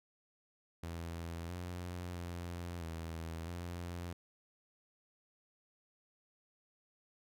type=tone with pitch steps; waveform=sawtooth; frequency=84 / 88.7 / 86.9 / 82.1 / 87 Hz; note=E2 / F2 / F2 / E2 / F2; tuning=+33 / +27 / -8 / -6 / -6 cents; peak=-37 dBFS; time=0.83-4.13 s; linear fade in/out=5 ms; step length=660 ms; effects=none